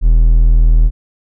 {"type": "tone", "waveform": "triangle", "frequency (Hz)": 40.21, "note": "E1", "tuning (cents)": -42, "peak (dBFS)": -3, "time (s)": [0.01, 0.91], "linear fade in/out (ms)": 50, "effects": []}